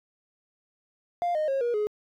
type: tone with pitch steps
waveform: triangle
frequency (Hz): 699 / 615.6 / 542.1 / 477.4 / 420.5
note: F5 / D#5 / C#5 / A#4 / G#4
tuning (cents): +1 / -19 / -39 / +41 / +22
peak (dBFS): -21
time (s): 1.22-1.87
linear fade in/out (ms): 0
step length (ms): 130
effects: tanh soft clip ceiling -19 dBFS